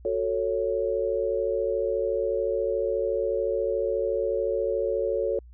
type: chord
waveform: sine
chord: F# minor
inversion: none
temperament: just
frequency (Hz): 370 / 444 / 555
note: F#4 / A4 / C#5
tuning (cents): 0 / +16 / +2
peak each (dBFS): -30 / -27 / -27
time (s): 0.05-5.39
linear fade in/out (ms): 2
effects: added 60 Hz sine -45 dBFS peak until 5.53 s